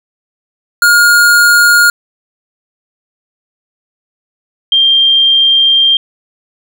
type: tone pair in turn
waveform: square / sine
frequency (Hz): 1425 / 3184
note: F6 / G7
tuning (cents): +34 / +26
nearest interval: octave + major second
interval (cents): 1392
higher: second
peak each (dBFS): -5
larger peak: neither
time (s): 0.82-1.9 / 4.72-5.97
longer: second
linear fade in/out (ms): 2
effects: none